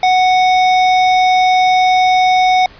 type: tone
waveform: square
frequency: 740 Hz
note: F#5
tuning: in tune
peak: -9 dBFS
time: 0.03-2.66 s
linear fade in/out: 2 ms
effects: pink hiss -40 dBFS RMS until 2.79 s + resampled to 11025 Hz